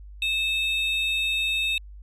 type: tone pair together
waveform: triangle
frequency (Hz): 2614 / 3699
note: E7 / A#7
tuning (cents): -15 / -14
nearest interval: tritone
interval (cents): 601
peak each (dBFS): -23 / -25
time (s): 0.22-1.78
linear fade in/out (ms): 2
effects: added 50 Hz sine -40 dBFS peak until 2.02 s + resampled to 32000 Hz